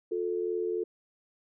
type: tone pair together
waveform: sine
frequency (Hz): 356.5 / 439.8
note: F4 / A4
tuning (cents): +36 / -1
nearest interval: major third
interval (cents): 363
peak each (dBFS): -31 / -31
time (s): 0.11-0.84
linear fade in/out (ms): 10
effects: none